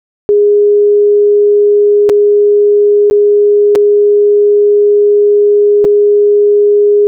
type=tone with dropouts; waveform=sine; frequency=412.4 Hz; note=G#4; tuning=12 cents flat; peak=-4 dBFS; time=0.29-7.07 s; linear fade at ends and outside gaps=0 ms; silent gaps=2.092-2.097 / 3.1-3.11 / 3.752-3.757 / 5.844-5.85 s; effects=none